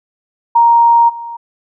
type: tone with level steps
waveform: sine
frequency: 935 Hz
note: A#5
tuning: 5 cents sharp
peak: -5 / -23 dBFS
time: 0.55-1.37 s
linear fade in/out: 10 ms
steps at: 1.08 s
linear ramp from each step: 20 ms
effects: none